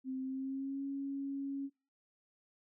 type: tone with pitch glide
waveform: sine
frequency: 261.6 to 276.2 Hz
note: C4 to C#4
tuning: 0 to -6 cents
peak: -36 dBFS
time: 0.04-1.7 s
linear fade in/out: 50 ms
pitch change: +94 cents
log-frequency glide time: 0.21-0.84 s
effects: noise-tail reverb RT60 0.3 s tail -20 dB re dry